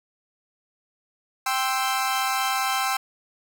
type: chord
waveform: sawtooth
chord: C major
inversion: second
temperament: equal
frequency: 784 / 1046.5 / 1318.5 Hz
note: G5 / C6 / E6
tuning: 0 / 0 / 0 cents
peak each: -22 / -24 / -24 dBFS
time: 1.46-2.97 s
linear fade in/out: 5 ms
effects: none